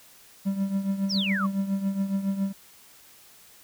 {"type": "tone with tremolo", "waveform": "triangle", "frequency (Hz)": 195.6, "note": "G3", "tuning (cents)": -4, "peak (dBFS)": -19, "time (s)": [0.45, 2.53], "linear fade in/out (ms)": 20, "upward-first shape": "triangle", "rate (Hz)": 7.2, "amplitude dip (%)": 75}
{"type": "exponential sweep", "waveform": "sine", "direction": "down", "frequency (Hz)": [5920, 1038], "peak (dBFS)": -26, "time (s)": [1.09, 1.47], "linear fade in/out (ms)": 20}
{"effects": ["white hiss -53 dBFS RMS until 3.63 s"]}